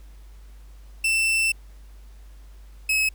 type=tone pair in turn; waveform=40% pulse; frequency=2670 / 2571 Hz; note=E7 / E7; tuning=+22 / -44 cents; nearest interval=minor second; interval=66 cents; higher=first; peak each=-18 dBFS; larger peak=neither; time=1.04-1.52 / 2.89-3.09 s; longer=first; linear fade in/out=5 ms; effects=added 50 Hz sine -42 dBFS peak until 3.14 s + pink hiss -59 dBFS RMS until 3.14 s